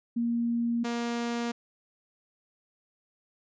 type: tone pair in turn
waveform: sine / sawtooth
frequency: 234.9 / 236.2 Hz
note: A#3 / A#3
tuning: +13 / +23 cents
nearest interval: unison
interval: 10 cents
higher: second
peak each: -25 dBFS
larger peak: neither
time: 0.16-0.84 / 0.84-1.52 s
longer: neither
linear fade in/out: 10 ms
effects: resampled to 16000 Hz